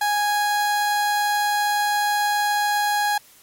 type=tone; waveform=30% pulse; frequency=828 Hz; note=G#5; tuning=5 cents flat; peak=-16 dBFS; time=0.01-3.18 s; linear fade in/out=5 ms; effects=white hiss -51 dBFS RMS until 3.42 s + MP3 64 kbps